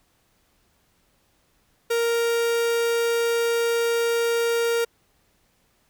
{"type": "tone", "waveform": "45% pulse", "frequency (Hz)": 466.2, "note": "A#4", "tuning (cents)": 0, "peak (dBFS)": -20, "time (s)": [1.9, 4.85], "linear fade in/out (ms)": 10, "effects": ["pink hiss -65 dBFS RMS until 5.89 s"]}